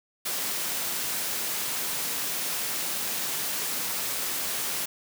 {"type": "high-pass noise", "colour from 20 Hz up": "white", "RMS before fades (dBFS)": -30, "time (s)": [0.25, 4.86], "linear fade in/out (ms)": 10, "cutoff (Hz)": 130, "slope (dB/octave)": 12, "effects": []}